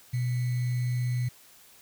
sine tone with sample-and-hold, 123.47 Hz, B2, in tune, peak -25 dBFS, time 0.13-1.29 s, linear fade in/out 10 ms, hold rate 2100 Hz, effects white hiss -55 dBFS RMS until 1.81 s

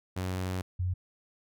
sawtooth / sine tone pair in turn, 92.5 / 90.75 Hz, F#2 / F#2, 0 / -33 cents, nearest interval unison, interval 33 cents, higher first, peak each -27 dBFS, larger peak neither, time 0.16-0.62 / 0.79-0.94 s, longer first, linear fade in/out 10 ms, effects none

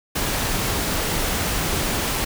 pink noise, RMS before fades -23 dBFS, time 0.15-2.25 s, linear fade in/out 10 ms, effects none

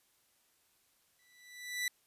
sawtooth tone with exponential growth, 1975.5 Hz, B6, in tune, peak -27 dBFS, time 1.19-1.88 s, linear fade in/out 2 ms, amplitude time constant 150 ms, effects white hiss -72 dBFS RMS until 2.06 s + resampled to 32000 Hz

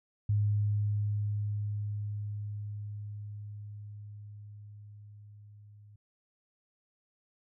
sine tone with level ramp, 103.83 Hz, G#2, in tune, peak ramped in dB -24 to -52 dBFS, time 0.29-5.96 s, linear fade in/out 5 ms, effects none

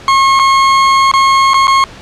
40% pulse tone with dropouts, 1083 Hz, C#6, 41 cents flat, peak -5 dBFS, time 0.08-1.84 s, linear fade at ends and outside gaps 1 ms, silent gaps 0.392-0.396 / 1.115-1.137 / 1.535-1.542 / 1.671-1.679 s, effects pink hiss -33 dBFS RMS until 2.01 s + low-pass 5000 Hz 12 dB/octave

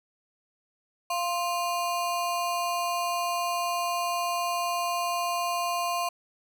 square ring-modulated tone, 873 Hz, A5, 14 cents flat, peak -24 dBFS, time 1.1-6.09 s, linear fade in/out 5 ms, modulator 178 Hz, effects none

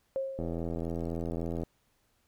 sine tone with exponential decay, 537 Hz, C5, 45 cents sharp, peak -27 dBFS, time 0.16-0.85 s, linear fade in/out 0 ms, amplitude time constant 150 ms
click train, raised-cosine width 2 ms, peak -22 dBFS, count 105, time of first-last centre 0.39-1.634 s, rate 83.6 Hz
effects pink hiss -72 dBFS RMS until 2.27 s

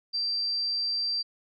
sine tone, 4699 Hz, D8, in tune, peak -26 dBFS, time 0.13-1.23 s, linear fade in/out 20 ms, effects none

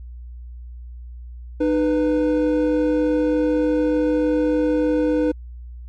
triangle tone pair together, 305 / 493.9 Hz, D#4 / B4, -34 / 0 cents, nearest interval minor sixth, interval 834 cents, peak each -16 / -18 dBFS, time 1.6-5.32 s, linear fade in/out 10 ms, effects added 60 Hz sine -33 dBFS peak until 5.88 s + MP3 48 kbps

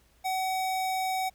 square tone, 754 Hz, F#5, 32 cents sharp, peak -28 dBFS, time 0.24-1.3 s, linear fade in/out 20 ms, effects added 60 Hz sine -63 dBFS peak until 1.34 s + pink hiss -65 dBFS RMS until 1.34 s

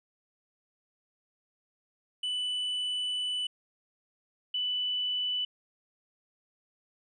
triangle / sine tone pair in turn, 2983 / 2983 Hz, F#7 / F#7, +13 / +13 cents, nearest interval unison, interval 0 cents, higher neither, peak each -28 dBFS, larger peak neither, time 2.23-3.47 / 4.54-5.45 s, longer first, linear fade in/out 5 ms, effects resampled to 24000 Hz

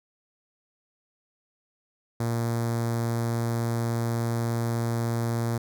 sawtooth tone with notch filter, 116.54 Hz, A#2, in tune, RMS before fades -27 dBFS, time 2.2-5.58 s, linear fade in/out 5 ms, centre 2800 Hz, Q 0.84, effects none

